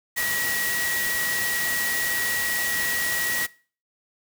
sine tone in noise, 1917 Hz, A#6, 48 cents sharp, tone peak -25 dBFS, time 0.16-3.47 s, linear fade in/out 20 ms, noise white, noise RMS -28 dBFS, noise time 0.16-3.47 s, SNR 0 dB, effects noise-tail reverb RT60 0.4 s tail -22 dB re dry

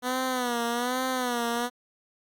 10% pulse tone with vibrato, 246.5 Hz, B3, 3 cents flat, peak -18 dBFS, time 0.02-1.7 s, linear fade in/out 50 ms, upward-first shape sine, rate 1.2 Hz, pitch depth 89 cents each way, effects Opus 48 kbps

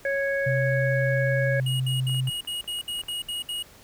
harmonic tone, 553 Hz, C#5, 4 cents flat, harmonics 1 / 3 / 4, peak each -25 / -27 / -36 dBFS, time 0.05-1.6 s, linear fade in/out 2 ms
sine tone, 130 Hz, C3, 11 cents flat, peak -23 dBFS, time 0.46-2.3 s, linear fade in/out 10 ms
square tone bursts, 2885 Hz, F#7, 44 cents flat, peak -29 dBFS, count 10, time 1.66-3.627 s, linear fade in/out 5 ms, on 140 ms, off 63 ms
clicks, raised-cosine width 0.5 ms, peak -31 dBFS, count 9, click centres 2.096 / 2.146 / 2.273 / 2.449 / 2.643 / 2.788 / 2.992 / 3.036 / 3.086 s
effects pink hiss -51 dBFS RMS until 3.83 s

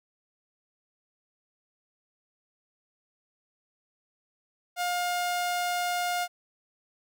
sawtooth tone, 710 Hz, F5, 28 cents sharp, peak -23 dBFS, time 4.76-6.28 s, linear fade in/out 50 ms, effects none

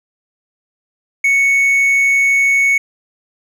triangle tone, 2217 Hz, C#7, in tune, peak -8 dBFS, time 1.24-2.78 s, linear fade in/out 5 ms, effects none

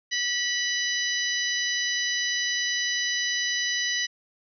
harmonic tone with a mistuned harmonic, 991 Hz, B5, 6 cents sharp, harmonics 2 / 3 / 4 / 5 / 6, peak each -28 / -31 / -32 / -33 / -32 dBFS, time 0.11-4.07 s, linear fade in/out 20 ms, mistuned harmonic 2, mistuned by -33 cents, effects none

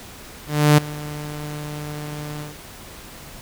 sawtooth tone with ADSR envelope, 149 Hz, D3, 25 cents sharp, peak -5 dBFS, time 0.47-2.57 s, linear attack 310 ms, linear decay 5 ms, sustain -20 dB, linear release 160 ms, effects pink hiss -40 dBFS RMS until 3.41 s

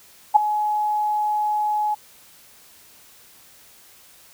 sine tone with ADSR envelope, 844 Hz, G#5, 28 cents sharp, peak -5 dBFS, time 0.34-1.95 s, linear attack 22 ms, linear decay 7 ms, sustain -14 dB, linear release 14 ms, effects white hiss -50 dBFS RMS until 4.33 s

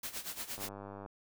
white noise with tremolo, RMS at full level -39 dBFS, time 0.03-0.69 s, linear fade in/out 5 ms, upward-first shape sine, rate 8.6 Hz, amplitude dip 80%
click train, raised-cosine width 1 ms, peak -32 dBFS, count 49, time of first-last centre 0.58-1.061 s, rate 99.7 Hz
effects none

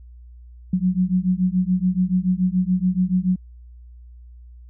sine beating tone pair, 180 / 187 Hz, F#3 / F#3, -47 / +19 cents, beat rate 7 Hz, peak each -20 dBFS, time 0.73-3.36 s, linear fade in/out 5 ms, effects added 60 Hz sine -40 dBFS peak until 4.69 s

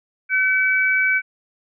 sine tone pair together, 1522.7 / 2284 Hz, F#6 / D7, +49 / -49 cents, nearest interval perfect fifth, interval 702 cents, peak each -18 dBFS, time 0.29-1.22 s, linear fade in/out 50 ms, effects none

